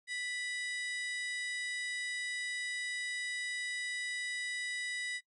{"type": "harmonic tone with a mistuned harmonic", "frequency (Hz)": 987, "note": "B5", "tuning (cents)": -1, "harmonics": [2, 3, 4, 5, 6, 7, 8, 9, 10], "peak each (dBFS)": [-37, -52, -45, -49, -57, -57, -52, -51, -58], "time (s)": [0.07, 5.21], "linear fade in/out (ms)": 50, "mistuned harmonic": 4, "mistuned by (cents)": -59, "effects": ["noise-tail reverb RT60 0.1 s tail -22 dB re dry"]}